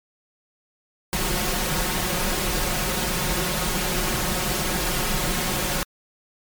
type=noise with comb filter; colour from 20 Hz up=pink; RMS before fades=-24 dBFS; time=1.13-5.83 s; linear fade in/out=0 ms; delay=5.5 ms; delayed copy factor=+0.7; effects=MP3 96 kbps